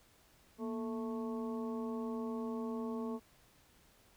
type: harmonic tone with a mistuned harmonic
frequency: 220.6 Hz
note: A3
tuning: 5 cents sharp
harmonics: 1 / 2 / 3 / 4 / 5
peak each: -38 / -42 / -51 / -51 / -50 dBFS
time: 0.58-3.2 s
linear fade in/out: 50 ms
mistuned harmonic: 1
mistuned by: +110 cents
effects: pink hiss -66 dBFS RMS until 4.16 s